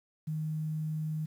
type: tone with quantisation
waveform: sine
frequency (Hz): 155.56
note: D#3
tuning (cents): 0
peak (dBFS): -31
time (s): 0.27-1.26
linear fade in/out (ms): 10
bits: 10
effects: none